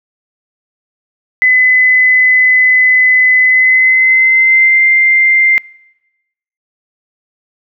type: tone with pitch glide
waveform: sine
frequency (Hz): 2016 to 2093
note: B6 to C7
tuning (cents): +35 to 0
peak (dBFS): -5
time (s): 1.42-5.58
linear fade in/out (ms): 0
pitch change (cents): +65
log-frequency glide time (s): 3.41-4.87
effects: noise-tail reverb RT60 1.0 s tail -25 dB re dry